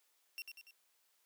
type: tone with echo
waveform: 30% pulse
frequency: 2737 Hz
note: F7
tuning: 36 cents flat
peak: -39 dBFS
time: 0.38-0.42 s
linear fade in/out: 0 ms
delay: 96 ms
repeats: 3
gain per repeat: -5 dB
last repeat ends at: 0.708 s
effects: white hiss -75 dBFS RMS until 1.25 s + high-pass 400 Hz 12 dB/octave